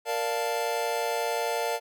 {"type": "chord", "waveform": "square", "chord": "Bb major seventh", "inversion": "none", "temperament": "equal", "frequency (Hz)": [466.2, 587.3, 698.5, 880], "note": ["Bb4", "D5", "F5", "A5"], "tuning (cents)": [0, 0, 0, 0], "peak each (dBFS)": [-32, -34, -33, -33], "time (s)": [0.05, 1.8], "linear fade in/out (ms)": 50, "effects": []}